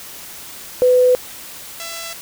sine / 5% pulse tone pair in turn, 501 / 668.8 Hz, B4 / E5, +25 / +25 cents, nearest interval perfect fourth, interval 500 cents, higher second, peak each -9 / -17 dBFS, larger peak first, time 0.82-1.15 / 1.8-2.13 s, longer neither, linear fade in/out 0 ms, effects white hiss -35 dBFS RMS until 2.21 s

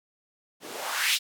blue noise with band-pass filter sweep, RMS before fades -28 dBFS, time 0.6-1.19 s, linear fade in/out 50 ms, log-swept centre 220 to 3700 Hz, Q 2.2, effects none

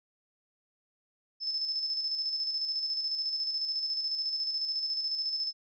sine tone with tremolo, 5250 Hz, E8, 8 cents flat, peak -28 dBFS, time 1.4-5.53 s, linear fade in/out 50 ms, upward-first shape square, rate 14 Hz, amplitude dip 40%, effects none

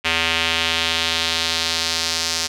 square tone with band-pass filter sweep, 82.41 Hz, E2, in tune, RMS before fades -21 dBFS, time 0.04-2.48 s, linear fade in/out 20 ms, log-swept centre 2700 to 5300 Hz, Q 2, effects none

